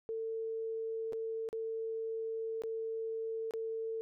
sine tone with dropouts, 448.3 Hz, A4, 32 cents sharp, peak -35 dBFS, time 0.09-4.01 s, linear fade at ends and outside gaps 0 ms, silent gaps 1.124-1.132 / 1.489-1.529 / 2.62-2.636 / 3.509-3.537 s, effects none

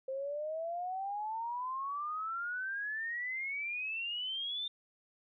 sine exponential sweep, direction up, 523.3 to 3612 Hz, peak -35 dBFS, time 0.08-4.68 s, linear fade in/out 5 ms, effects none

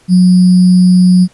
sine tone with sample-and-hold, 181.9 Hz, F#3, 29 cents flat, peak -3 dBFS, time 0.08-1.28 s, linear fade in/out 50 ms, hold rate 4900 Hz, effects pink hiss -48 dBFS RMS until 1.33 s + resampled to 24000 Hz

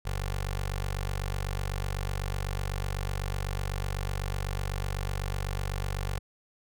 15% pulse tone with notch filter, 48 Hz, G1, 36 cents flat, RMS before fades -32 dBFS, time 0.05-6.19 s, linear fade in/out 10 ms, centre 240 Hz, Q 0.58, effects none

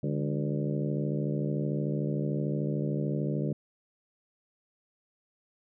harmonic tone with a mistuned harmonic, 73.42 Hz, D2, in tune, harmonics 2 / 3 / 4 / 5 / 6 / 7 / 8, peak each -30 / -34 / -36 / -38 / -40 / -41 / -42 dBFS, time 0.03-3.53 s, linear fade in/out 5 ms, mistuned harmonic 3, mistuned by -120 cents, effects none

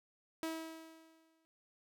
sawtooth tone with exponential decay, 323.1 Hz, E4, 35 cents flat, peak -32 dBFS, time 0.43-1.45 s, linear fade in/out 0 ms, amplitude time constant 220 ms, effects none

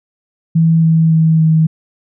sine tone with pitch steps, 163.4 / 161.99 / 160.59 / 159.21 Hz, E3 / E3 / E3 / D#3, -15 / -30 / -45 / +40 cents, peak -7 dBFS, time 0.55-1.67 s, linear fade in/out 10 ms, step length 280 ms, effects none

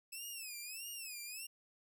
10% pulse tone with vibrato, 2600 Hz, E7, 24 cents flat, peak -36 dBFS, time 0.12-1.47 s, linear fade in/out 10 ms, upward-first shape sine, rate 1.6 Hz, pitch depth 160 cents each way, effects none

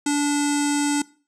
square tone with low-pass filter, 289.7 Hz, D4, 24 cents flat, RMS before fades -21 dBFS, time 0.06-1.02 s, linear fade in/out 5 ms, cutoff 8100 Hz, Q 5.4, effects noise-tail reverb RT60 0.4 s tail -21 dB re dry

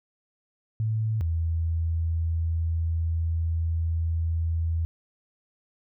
sine tone pair in turn, 110 / 82.27 Hz, A2 / E2, 0 / -3 cents, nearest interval perfect fourth, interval 503 cents, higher first, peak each -23 dBFS, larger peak neither, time 0.8-1.21 / 1.21-4.85 s, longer second, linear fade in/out 0 ms, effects none

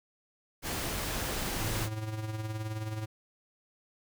pink noise, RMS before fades -34 dBFS, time 0.62-1.89 s, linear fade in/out 50 ms
square tone with tremolo, 108.7 Hz, A2, 21 cents flat, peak -32 dBFS, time 1.6-3.06 s, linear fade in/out 10 ms, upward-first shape triangle, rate 19 Hz, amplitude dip 60%
effects none

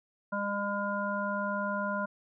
harmonic tone, 202.6 Hz, G#3, 43 cents flat, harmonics 1 / 3 / 5 / 7, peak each -35 / -35 / -35 / -35 dBFS, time 0.32-2.06 s, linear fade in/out 10 ms, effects none

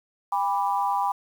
sine chord, G major, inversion none, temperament equal with one note detuned, 803.7 / 987.8 / 1174.7 Hz, G5 / B5 / D6, +43 / 0 / 0 cents, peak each -25 / -25 / -31 dBFS, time 0.32-1.12 s, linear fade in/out 5 ms, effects 8-bit

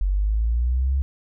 sine linear sweep, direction up, 45.61 to 69.2 Hz, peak -18 dBFS, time 0.01-1.02 s, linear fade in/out 0 ms, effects none

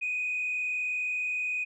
sine tone with frequency modulation, 2489 Hz, D#7, in tune, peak -27 dBFS, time 0.01-1.65 s, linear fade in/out 20 ms, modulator 40.9 Hz, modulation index 0.93, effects tanh soft clip ceiling -24 dBFS

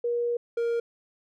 sine / triangle tone pair in turn, 476.5 / 468 Hz, A#4 / A#4, +38 / +7 cents, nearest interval unison, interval 31 cents, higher first, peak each -24 / -22 dBFS, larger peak second, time 0.04-0.37 / 0.57-0.8 s, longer first, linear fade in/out 5 ms, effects none

